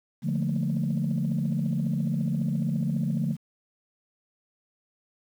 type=chord; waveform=sine; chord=Bb major seventh; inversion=first; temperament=just; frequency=145.68 / 174.81 / 218.5 / 233.1 Hz; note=D3 / F3 / A3 / Bb3; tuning=-14 / +2 / -12 / 0 cents; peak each=-27 / -28 / -29 / -33 dBFS; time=0.22-3.37 s; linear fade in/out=50 ms; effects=tanh soft clip ceiling -18 dBFS + 9-bit